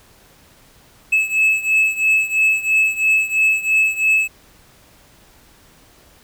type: beating tone pair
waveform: triangle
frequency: 2597 / 2600 Hz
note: E7 / E7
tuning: -26 / -24 cents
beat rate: 3 Hz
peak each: -14 / -17 dBFS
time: 1.12-4.28 s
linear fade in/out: 10 ms
effects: pink hiss -50 dBFS RMS until 6.23 s